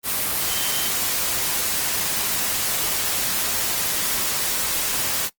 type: tone in noise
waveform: sine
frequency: 3111 Hz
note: G7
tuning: 14 cents flat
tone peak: -30 dBFS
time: 0.47-0.91 s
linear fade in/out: 50 ms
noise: white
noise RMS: -23 dBFS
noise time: 0.03-5.3 s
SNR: -10 dB
effects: noise-tail reverb RT60 0.1 s tail -18 dB re dry + Opus 24 kbps